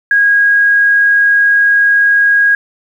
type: tone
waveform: sine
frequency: 1641 Hz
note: G#6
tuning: 21 cents flat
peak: -6 dBFS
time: 0.11-2.55 s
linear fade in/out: 2 ms
effects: 7-bit